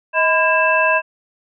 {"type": "tone cluster", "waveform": "sine", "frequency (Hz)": [634, 1005, 1621, 2647], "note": ["D#5", "B5", "G#6", "E7"], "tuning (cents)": [32, 30, -42, 7], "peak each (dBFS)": -18, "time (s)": [0.13, 1.02], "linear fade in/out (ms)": 50, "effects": []}